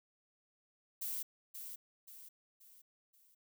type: noise with echo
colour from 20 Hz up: violet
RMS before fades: -40 dBFS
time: 1.01-1.23 s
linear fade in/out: 10 ms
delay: 530 ms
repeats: 4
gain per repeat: -7 dB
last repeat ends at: 3.35 s
effects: none